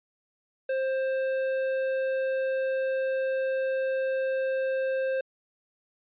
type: tone with tanh clipping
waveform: triangle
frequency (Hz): 528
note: C5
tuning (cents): +16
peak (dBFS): -27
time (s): 0.69-5.21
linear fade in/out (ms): 5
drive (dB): 15
effects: resampled to 8000 Hz